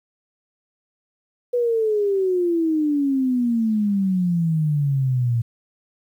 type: exponential sweep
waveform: sine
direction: down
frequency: 493.6 to 115 Hz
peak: -17 dBFS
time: 1.53-5.42 s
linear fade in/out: 10 ms
effects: 9-bit